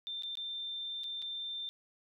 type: tone with dropouts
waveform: sine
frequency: 3578 Hz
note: A7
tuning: 28 cents sharp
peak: -37 dBFS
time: 0.07-1.69 s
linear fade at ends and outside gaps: 0 ms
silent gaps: 0.223-0.234 / 0.354-0.372 / 1.035-1.041 / 1.219-1.224 s
effects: none